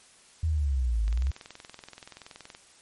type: linear two-way sweep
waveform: sine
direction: down then up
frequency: 82.41 to 51.6 to 70.2 Hz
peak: -23 dBFS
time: 0.43-1.31 s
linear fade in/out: 5 ms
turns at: 1.06 s
type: click train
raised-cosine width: 0.2 ms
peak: -26 dBFS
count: 32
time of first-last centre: 1.08-2.549 s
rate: 21.1 Hz
effects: white hiss -56 dBFS RMS until 2.81 s + MP3 48 kbps